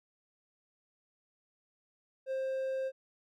triangle tone, 529 Hz, C5, 19 cents sharp, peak -30 dBFS, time 2.26-2.92 s, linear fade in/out 50 ms, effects none

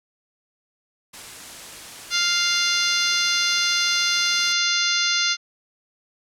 white noise, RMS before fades -38 dBFS, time 1.13-4.53 s, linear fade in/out 10 ms
harmonic tone, 698.5 Hz, F5, in tune, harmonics 2 / 3 / 4 / 5 / 6 / 7 / 8 / 9, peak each -26 / -27 / -28 / -26 / -26 / -26 / -31 / -28 dBFS, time 2.1-5.37 s, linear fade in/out 50 ms
effects low-pass 10000 Hz 12 dB/octave

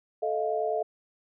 sine tone cluster, 437.1 / 627 / 697 Hz, A4 / D#5 / F5, -11 / +13 / -4 cents, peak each -30 dBFS, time 0.22-0.83 s, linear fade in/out 10 ms, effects none

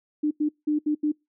sine tone bursts at uneven times, 300.2 Hz, D4, 38 cents sharp, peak -20 dBFS, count 5, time 0.23-0.31 / 0.4-0.49 / 0.67-0.79 / 0.86-0.95 / 1.03-1.12 s, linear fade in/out 10 ms, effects noise-tail reverb RT60 0.2 s tail -25 dB re dry

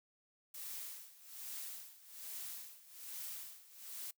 blue noise with tremolo, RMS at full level -45 dBFS, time 0.54-4.11 s, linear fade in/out 5 ms, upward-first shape sine, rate 1.2 Hz, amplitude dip 85%, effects noise-tail reverb RT60 0.1 s tail -22 dB re dry

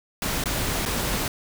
pink noise with dropouts, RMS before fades -26 dBFS, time 0.22-1.28 s, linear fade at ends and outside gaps 2 ms, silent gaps 0.439-0.457 / 0.853-0.859 s, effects none

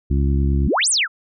harmonic tone, 69.3 Hz, C#2, in tune, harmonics 1 / 2 / 3 / 4 / 5, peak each -16 / -22 / -26 / -28 / -30 dBFS, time 0.1-0.68 s, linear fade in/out 10 ms
sine exponential two-way sweep, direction up then down, 92.2 to 10340 to 1182 Hz, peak -15 dBFS, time 0.64-1.08 s, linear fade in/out 50 ms, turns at 0.89 s
effects none

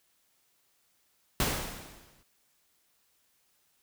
pink noise with exponential decay, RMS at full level -26 dBFS, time 1.4-2.23 s, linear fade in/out 1 ms, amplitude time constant 180 ms, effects white hiss -71 dBFS RMS until 3.82 s

